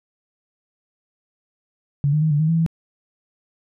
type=tone with pitch steps; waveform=sine; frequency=142.4 / 152.1 / 157.3 / 146.4 / 156.9 / 164.6 / 163.7 Hz; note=C#3 / D#3 / D#3 / D3 / D#3 / E3 / E3; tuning=+47 / -39 / +19 / -5 / +15 / -2 / -12 cents; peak=-15 dBFS; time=2.04-2.663 s; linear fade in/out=0 ms; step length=89 ms; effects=none